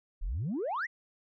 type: exponential sweep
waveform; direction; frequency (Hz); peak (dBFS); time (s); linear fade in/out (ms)
sine; up; 30.87 to 2098; -29; 0.21-0.87; 20
effects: tanh soft clip ceiling -28 dBFS